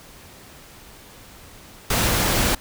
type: noise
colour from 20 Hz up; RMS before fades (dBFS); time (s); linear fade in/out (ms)
pink; -20; 1.9-2.55; 5
effects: pink hiss -45 dBFS RMS until 2.6 s